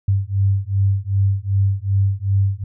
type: beating tone pair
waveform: sine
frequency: 97 / 99.6 Hz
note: G2 / G2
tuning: -18 / +28 cents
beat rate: 2.6 Hz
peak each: -18 dBFS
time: 0.08-2.64 s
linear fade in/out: 5 ms
effects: none